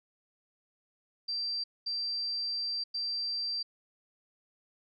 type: tone bursts at uneven times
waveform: sine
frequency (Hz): 4700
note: D8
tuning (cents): +1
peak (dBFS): -31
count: 3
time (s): 1.28-1.64 / 1.86-2.84 / 2.94-3.63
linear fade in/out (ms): 10
effects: none